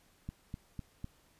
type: click train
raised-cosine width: 5 ms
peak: -27 dBFS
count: 4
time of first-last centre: 0.29-1.044 s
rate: 3.98 Hz
effects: pink hiss -67 dBFS RMS until 1.39 s + resampled to 32000 Hz